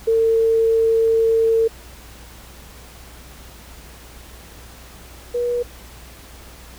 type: tone pair in turn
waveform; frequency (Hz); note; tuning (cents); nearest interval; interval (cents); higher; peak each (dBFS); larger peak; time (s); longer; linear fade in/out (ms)
sine; 451.7 / 483; A4 / B4; +45 / -39; minor second; 116; second; -13 / -18; first; 0.07-1.68 / 5.34-5.63; first; 10
effects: added 60 Hz sine -42 dBFS peak until 6.78 s + pink hiss -43 dBFS RMS until 6.78 s